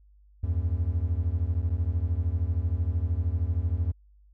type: beating tone pair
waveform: triangle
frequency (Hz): 78.2 / 91.2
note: D#2 / F#2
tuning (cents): +9 / -24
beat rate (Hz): 13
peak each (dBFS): -25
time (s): 0.43-3.92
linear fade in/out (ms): 10
effects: added 50 Hz sine -54 dBFS peak until 4.33 s